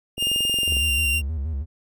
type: tone with pitch glide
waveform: 45% pulse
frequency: 2815 to 2773 Hz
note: F7 to F7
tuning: +13 to -13 cents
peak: -20 dBFS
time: 0.17-1.22 s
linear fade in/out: 50 ms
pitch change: -26 cents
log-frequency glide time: 0.44-1.06 s
type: click train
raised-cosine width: 2 ms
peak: -21 dBFS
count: 14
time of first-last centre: 0.18-0.768 s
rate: 22.1 Hz
type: tone with vibrato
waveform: triangle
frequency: 74.2 Hz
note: D2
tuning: 18 cents sharp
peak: -22 dBFS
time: 0.66-1.66 s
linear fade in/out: 50 ms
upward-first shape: square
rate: 6.3 Hz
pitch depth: 130 cents each way
effects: none